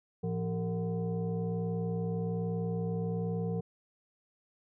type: tone with frequency modulation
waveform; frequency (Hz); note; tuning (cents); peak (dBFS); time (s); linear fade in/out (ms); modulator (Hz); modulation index
sine; 172.6; F3; -20; -30; 0.23-3.61; 10; 284; 1.1
effects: none